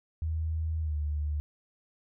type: tone with pitch glide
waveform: sine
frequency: 79.8 to 74.46 Hz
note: D#2 to D2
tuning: +44 to +24 cents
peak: -28 dBFS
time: 0.22-1.4 s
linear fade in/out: 0 ms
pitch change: -120 cents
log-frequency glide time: 0.81-0.96 s
effects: none